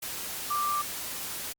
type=tone in noise; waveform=sine; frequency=1179 Hz; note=D6; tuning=6 cents sharp; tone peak=-26 dBFS; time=0.5-0.82 s; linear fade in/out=10 ms; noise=white; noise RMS=-36 dBFS; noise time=0.02-1.53 s; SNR=+7 dB; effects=Opus 48 kbps